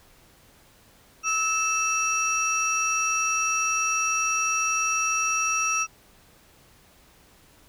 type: tone cluster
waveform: sine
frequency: 1304 / 2643 / 5730 Hz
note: E6 / E7 / F8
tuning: -19 / +4 / +44 cents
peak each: -25 dBFS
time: 1.23-5.87 s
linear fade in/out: 50 ms
effects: tanh soft clip ceiling -17 dBFS + pink hiss -56 dBFS RMS until 7.68 s